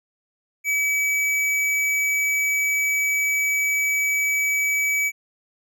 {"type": "tone", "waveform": "square", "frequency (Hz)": 2286, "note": "D7", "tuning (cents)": -47, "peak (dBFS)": -20, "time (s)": [0.64, 5.12], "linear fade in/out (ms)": 50, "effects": []}